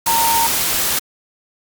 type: tone in noise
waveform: sine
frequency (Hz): 919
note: A#5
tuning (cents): -25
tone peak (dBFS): -15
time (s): 0.07-0.47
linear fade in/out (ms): 5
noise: white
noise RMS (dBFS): -18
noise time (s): 0.06-0.99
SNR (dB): 0
effects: Opus 48 kbps